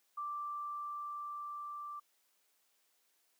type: tone with level ramp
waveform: sine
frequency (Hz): 1174.7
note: D6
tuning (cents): 0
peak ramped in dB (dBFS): -37 to -42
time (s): 0.17-2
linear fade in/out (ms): 10
effects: white hiss -75 dBFS RMS until 3.39 s + high-pass 300 Hz 12 dB/octave